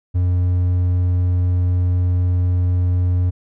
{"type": "tone", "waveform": "triangle", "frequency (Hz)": 89.6, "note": "F2", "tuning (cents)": 45, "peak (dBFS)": -12, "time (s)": [0.14, 3.31], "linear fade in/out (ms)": 20, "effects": []}